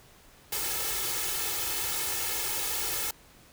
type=noise with comb filter; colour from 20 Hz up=white; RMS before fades=-31 dBFS; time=0.52-3.11 s; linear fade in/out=5 ms; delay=2.3 ms; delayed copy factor=+0.85; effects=pink hiss -56 dBFS RMS until 3.52 s